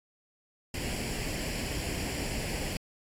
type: noise with comb filter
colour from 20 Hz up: pink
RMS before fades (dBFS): -34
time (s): 0.74-2.77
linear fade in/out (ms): 2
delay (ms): 0.4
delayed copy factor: +0.65
effects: low-pass 11000 Hz 12 dB/octave + AAC 64 kbps